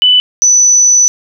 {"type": "tone pair in turn", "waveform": "sine", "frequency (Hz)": [2989, 5978], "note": ["F#7", "F#8"], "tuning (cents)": [17, 17], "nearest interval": "octave", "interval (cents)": 1200, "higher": "second", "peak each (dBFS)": -4, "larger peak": "neither", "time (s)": [[0.02, 0.2], [0.42, 1.08]], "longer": "second", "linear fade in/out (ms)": 0, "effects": []}